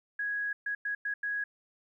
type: tone bursts at uneven times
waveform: sine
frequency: 1661.2 Hz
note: G#6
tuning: in tune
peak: -30 dBFS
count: 5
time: 0.19-0.53 / 0.66-0.75 / 0.85-0.95 / 1.05-1.14 / 1.23-1.44 s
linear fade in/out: 5 ms
effects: 12-bit